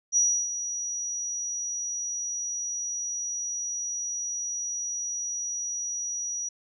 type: tone with ADSR envelope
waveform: sine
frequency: 5810 Hz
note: F#8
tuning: 32 cents flat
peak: -18 dBFS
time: 0.12-6.49 s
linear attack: 46 ms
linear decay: 310 ms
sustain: -11 dB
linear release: 7 ms
effects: none